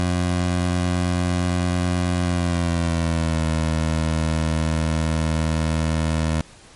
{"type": "tone with pitch glide", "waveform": "20% pulse", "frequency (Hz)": [89, 79.75], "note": ["F2", "D#2"], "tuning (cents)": [33, 43], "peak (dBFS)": -14, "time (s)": [0, 6.41], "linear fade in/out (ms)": 0, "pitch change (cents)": -190, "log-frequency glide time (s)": [2.21, 3.47], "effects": ["pink hiss -47 dBFS RMS until 6.75 s", "MP3 48 kbps"]}